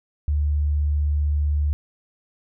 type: tone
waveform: sine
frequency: 73.7 Hz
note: D2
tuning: 7 cents sharp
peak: -18 dBFS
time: 0.28-1.73 s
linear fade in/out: 0 ms
effects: none